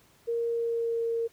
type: tone with pitch glide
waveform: sine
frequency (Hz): 466.2 to 460.8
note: A#4 to A#4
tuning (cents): 0 to -20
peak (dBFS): -26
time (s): 0.27-1.28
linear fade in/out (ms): 20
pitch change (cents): -20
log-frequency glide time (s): 0.49-1.05
effects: pink hiss -61 dBFS RMS until 1.32 s + high-pass 60 Hz 12 dB/octave